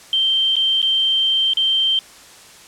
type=tone with dropouts; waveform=sine; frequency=3136 Hz; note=G7; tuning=in tune; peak=-14 dBFS; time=0.13-1.99 s; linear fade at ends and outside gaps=1 ms; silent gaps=0.556-0.566 / 0.817-0.827 / 1.535-1.571 s; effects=white hiss -43 dBFS RMS until 2.67 s + low-pass 9000 Hz 12 dB/octave